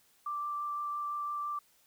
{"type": "tone with vibrato", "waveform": "sine", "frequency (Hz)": 1174.7, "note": "D6", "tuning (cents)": 0, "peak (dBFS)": -33, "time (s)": [0.26, 1.59], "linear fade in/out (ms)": 5, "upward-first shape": "triangle", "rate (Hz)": 5.9, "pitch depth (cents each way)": 10, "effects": ["white hiss -67 dBFS RMS until 1.86 s"]}